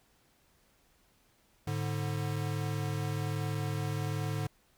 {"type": "tone pair together", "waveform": "square", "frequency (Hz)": [105.6, 146.83], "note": ["G#2", "D3"], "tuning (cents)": [29, 0], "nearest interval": "tritone", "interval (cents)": 571, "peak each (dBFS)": [-35, -35], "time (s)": [1.67, 4.47], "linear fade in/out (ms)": 5, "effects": ["pink hiss -68 dBFS RMS until 4.77 s"]}